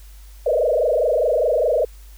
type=tone with frequency modulation; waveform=sine; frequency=554.4 Hz; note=C#5; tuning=in tune; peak=-15 dBFS; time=0.46-1.85 s; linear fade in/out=5 ms; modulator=24.9 Hz; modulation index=3.6; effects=added 50 Hz sine -39 dBFS peak until 2.17 s + white hiss -52 dBFS RMS until 2.17 s